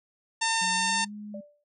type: harmonic tone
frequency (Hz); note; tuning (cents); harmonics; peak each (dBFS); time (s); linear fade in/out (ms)
904; A5; +47; 1 / 2 / 3 / 4 / 5 / 6 / 7 / 8 / 9 / 10; -28 / -31 / -33 / -34 / -35 / -36 / -36 / -37 / -38 / -38; 0.41-1.05; 10
type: tone with pitch glide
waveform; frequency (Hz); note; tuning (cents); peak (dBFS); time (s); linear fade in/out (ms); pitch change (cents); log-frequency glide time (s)
sine; 185.1 to 209; F#3 to G#3; +1 to +11; -37; 0.61-1.41; 10; +210; 0.74-1.13
type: tone with exponential decay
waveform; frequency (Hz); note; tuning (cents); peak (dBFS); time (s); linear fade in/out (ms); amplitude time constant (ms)
sine; 587.3; D5; 0; -35; 1.34-1.64; 5; 64
effects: noise-tail reverb RT60 0.1 s tail -24 dB re dry